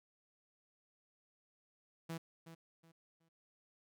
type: tone with echo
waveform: sawtooth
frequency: 164.6 Hz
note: E3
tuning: 2 cents flat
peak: -37 dBFS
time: 2.09-2.18 s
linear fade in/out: 10 ms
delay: 370 ms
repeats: 3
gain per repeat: -11 dB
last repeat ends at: 3.29 s
effects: none